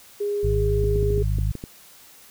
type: tone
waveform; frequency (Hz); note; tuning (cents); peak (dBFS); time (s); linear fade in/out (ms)
sine; 410; G#4; -22; -22; 0.2-1.23; 10
type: harmonic tone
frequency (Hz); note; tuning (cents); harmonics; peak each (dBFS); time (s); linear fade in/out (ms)
51.8; G#1; -4; 1 / 2 / 3; -22 / -24 / -31; 0.43-1.52; 10
type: clicks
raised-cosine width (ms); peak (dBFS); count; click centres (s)
3; -19; 8; 0.841 / 0.959 / 1.029 / 1.105 / 1.178 / 1.386 / 1.553 / 1.639
effects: white hiss -49 dBFS RMS until 2.3 s